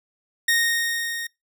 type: tone with level ramp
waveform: sawtooth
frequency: 1857 Hz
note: A#6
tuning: 7 cents flat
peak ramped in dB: -13 to -25 dBFS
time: 0.48-1.27 s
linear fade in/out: 5 ms
effects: noise-tail reverb RT60 0.2 s tail -25 dB re dry